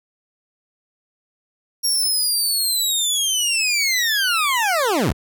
20% pulse linear sweep, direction down, 5610 to 34.65 Hz, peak -12 dBFS, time 1.83-5.13 s, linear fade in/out 20 ms, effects none

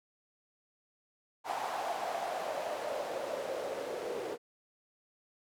white noise with band-pass filter sweep, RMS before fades -37 dBFS, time 1.44-4.38 s, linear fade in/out 50 ms, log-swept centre 810 to 450 Hz, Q 4.5, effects none

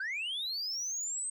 sine linear sweep, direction up, 1489 to 8372 Hz, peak -31 dBFS, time 0-1.3 s, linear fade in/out 5 ms, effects tanh soft clip ceiling -32 dBFS

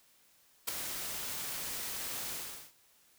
white noise with ADSR envelope, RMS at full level -30 dBFS, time 0.67-2.73 s, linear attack 16 ms, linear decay 5 ms, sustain -9 dB, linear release 410 ms, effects white hiss -66 dBFS RMS until 3.18 s

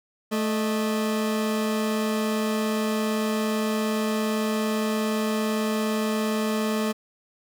30% pulse tone pair together, 218.3 / 617.4 Hz, A3 / D#5, -13 / -14 cents, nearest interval octave + tritone, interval 1799 cents, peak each -21 / -29 dBFS, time 0.31-6.93 s, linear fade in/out 20 ms, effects none

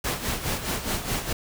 pink noise with tremolo, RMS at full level -26 dBFS, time 0.04-1.33 s, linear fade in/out 5 ms, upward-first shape sine, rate 4.8 Hz, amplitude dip 65%, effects none

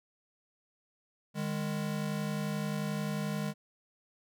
square tone pair together, 153.35 / 204.7 Hz, D#3 / G#3, -25 / -25 cents, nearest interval perfect fourth, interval 500 cents, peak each -36 / -35 dBFS, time 1.34-3.54 s, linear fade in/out 50 ms, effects none

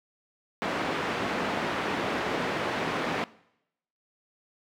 pink band-pass noise, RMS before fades -30 dBFS, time 0.62-3.24 s, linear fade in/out 0 ms, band 230 to 2400 Hz, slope 12 dB/octave, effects noise-tail reverb RT60 0.8 s tail -21 dB re dry

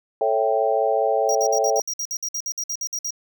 sine chord, A dominant seventh, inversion none, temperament equal, 440 / 554.4 / 659.3 / 784 Hz, A4 / C#5 / E5 / G5, 0 / 0 / 0 / 0 cents, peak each -23 dBFS, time 0.21-1.8 s, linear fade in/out 2 ms
square tone bursts, 5710 Hz, F8, 37 cents sharp, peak -25 dBFS, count 16, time 1.29-3.106 s, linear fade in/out 2 ms, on 61 ms, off 56 ms
effects none

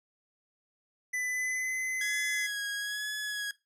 square tone with pitch glide, 2000 to 2038 Hz, B6 to C7, +21 to -46 cents, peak -31 dBFS, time 1.13-2.47 s, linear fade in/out 10 ms, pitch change +33 cents, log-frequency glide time 1.29-1.74 s
sawtooth tone with vibrato, 1673 Hz, G#6, 12 cents sharp, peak -29 dBFS, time 2.01-3.51 s, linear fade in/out 2 ms, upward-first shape sine, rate 1.1 Hz, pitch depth 29 cents each way
effects noise-tail reverb RT60 0.2 s tail -17 dB re dry + low-pass 12000 Hz 12 dB/octave

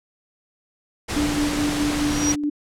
pink noise, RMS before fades -26 dBFS, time 1.08-2.36 s, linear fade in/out 20 ms
sine tone with tremolo, 294.2 Hz, D4, 3 cents sharp, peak -19 dBFS, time 1.16-2.5 s, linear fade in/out 10 ms, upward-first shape square, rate 4.7 Hz, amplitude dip 40%
sine tone with exponential growth, 5750 Hz, F8, 50 cents sharp, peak -17 dBFS, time 1.95-2.32 s, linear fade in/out 5 ms, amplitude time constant 80 ms
effects low-pass 9000 Hz 12 dB/octave

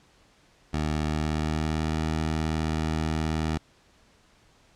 15% pulse tone with pitch glide, 76.6 to 78.8 Hz, D#2 to D#2, -27 to +23 cents, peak -19 dBFS, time 0.73-3.58 s, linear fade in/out 10 ms, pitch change +50 cents, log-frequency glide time 1.06-1.98 s, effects pink hiss -60 dBFS RMS until 4.75 s + low-pass 7000 Hz 12 dB/octave

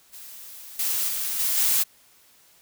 blue noise with level steps, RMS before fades -42 / -25 / -28 / -24 / -21 dBFS, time 0.12-1.84 s, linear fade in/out 20 ms, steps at 0.79 / 1.08 / 1.39 / 1.57 s, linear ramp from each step 5 ms, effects white hiss -57 dBFS RMS until 2.61 s

